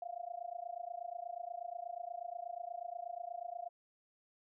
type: tone with amplitude modulation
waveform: sine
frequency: 698.5 Hz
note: F5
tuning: in tune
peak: -37 dBFS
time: 0.02-3.69 s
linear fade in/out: 2 ms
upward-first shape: sine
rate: 28.3 Hz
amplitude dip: 95%
effects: none